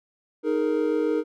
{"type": "chord", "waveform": "triangle", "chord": "D# suspended fourth", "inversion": "none", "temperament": "equal with one note detuned", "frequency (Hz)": [311.1, 419.4, 466.2], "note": ["D#4", "G#4", "A#4"], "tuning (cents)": [0, 17, 0], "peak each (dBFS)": [-23, -25, -23], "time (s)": [0.43, 1.24], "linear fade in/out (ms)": 50, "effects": []}